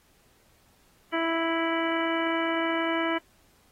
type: harmonic tone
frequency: 329.6 Hz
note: E4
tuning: in tune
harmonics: 1 / 2 / 3 / 4 / 5 / 6 / 7 / 9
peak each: -28 / -31 / -33 / -34 / -35 / -36 / -36 / -38 dBFS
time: 1.12-3.19 s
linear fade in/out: 20 ms
effects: pink hiss -63 dBFS RMS until 3.71 s + AAC 48 kbps